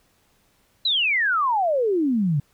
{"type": "exponential sweep", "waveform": "sine", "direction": "down", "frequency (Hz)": [4085, 135.8], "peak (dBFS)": -18, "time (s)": [0.85, 2.4], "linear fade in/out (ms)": 5, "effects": ["pink hiss -63 dBFS RMS until 2.53 s"]}